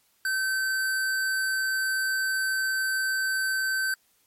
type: tone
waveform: square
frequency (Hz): 1543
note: G6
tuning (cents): -28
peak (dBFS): -25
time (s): 0.25-3.94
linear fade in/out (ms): 2
effects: white hiss -66 dBFS RMS until 4.26 s + MP3 64 kbps